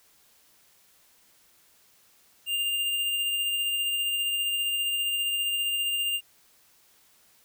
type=tone with tremolo; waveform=square; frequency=2801 Hz; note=F7; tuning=4 cents sharp; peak=-25 dBFS; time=2.46-6.21 s; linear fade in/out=50 ms; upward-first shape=sine; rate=15 Hz; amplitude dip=25%; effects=white hiss -61 dBFS RMS until 7.44 s